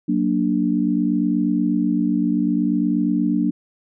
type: chord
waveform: sine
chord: Gb augmented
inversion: none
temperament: equal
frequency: 185 / 233.1 / 293.7 Hz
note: Gb3 / Bb3 / D4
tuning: 0 / 0 / 0 cents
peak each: -22 / -21 / -20 dBFS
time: 0.08-3.51 s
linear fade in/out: 10 ms
effects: none